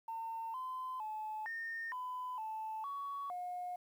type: tone with pitch steps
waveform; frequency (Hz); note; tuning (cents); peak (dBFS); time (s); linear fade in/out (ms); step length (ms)
sine; 905 / 1026 / 863 / 1828 / 1005 / 876 / 1122 / 718; A5 / C6 / A5 / A#6 / B5 / A5 / C#6 / F5; +48 / -34 / -34 / -34 / +30 / -8 / +21 / +48; -38; 0.08-3.76; 5; 460
effects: tanh soft clip ceiling -35 dBFS + 11-bit